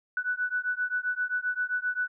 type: beating tone pair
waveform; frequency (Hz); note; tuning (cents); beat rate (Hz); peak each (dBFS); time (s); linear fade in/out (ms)
sine; 1482 / 1489.6; F#6 / F#6; +2 / +11; 7.6; -30; 0.17-2.08; 2
effects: none